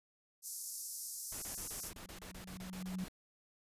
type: band-pass noise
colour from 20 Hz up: white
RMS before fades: -45 dBFS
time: 0.42-1.92 s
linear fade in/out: 50 ms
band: 5100 to 13000 Hz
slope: 48 dB/octave
type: noise bursts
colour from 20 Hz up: pink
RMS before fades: -50 dBFS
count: 14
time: 1.32-3.084 s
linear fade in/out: 2 ms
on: 100 ms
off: 28 ms
type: tone with exponential growth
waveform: sine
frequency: 185 Hz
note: F#3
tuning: in tune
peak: -36 dBFS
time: 1.47-3.04 s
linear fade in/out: 0 ms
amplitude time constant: 340 ms
effects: resampled to 32000 Hz